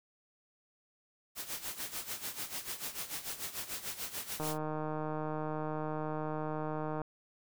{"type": "noise with tremolo", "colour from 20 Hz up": "white", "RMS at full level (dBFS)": -38, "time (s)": [1.35, 4.58], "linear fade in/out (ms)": 50, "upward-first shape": "sine", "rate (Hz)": 6.8, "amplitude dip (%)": 75}
{"type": "click train", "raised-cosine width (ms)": 1, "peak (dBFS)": -24, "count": 404, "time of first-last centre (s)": [4.4, 7.017], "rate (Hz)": 154}
{"effects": []}